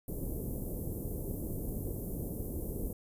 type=band-stop noise; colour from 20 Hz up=pink; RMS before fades=-37 dBFS; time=0.08-2.93 s; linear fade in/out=2 ms; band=470 to 13000 Hz; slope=24 dB/octave; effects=resampled to 32000 Hz